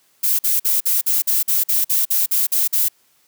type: noise bursts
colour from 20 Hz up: violet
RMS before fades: -17 dBFS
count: 13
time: 0.23-2.886 s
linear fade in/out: 10 ms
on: 160 ms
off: 48 ms
effects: white hiss -59 dBFS RMS until 3.27 s + high-pass 100 Hz 12 dB/octave